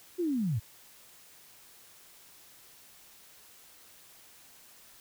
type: linear sweep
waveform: sine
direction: down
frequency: 370 to 92.5 Hz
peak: -27 dBFS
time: 0.18-0.6 s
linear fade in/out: 20 ms
effects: white hiss -56 dBFS RMS until 5 s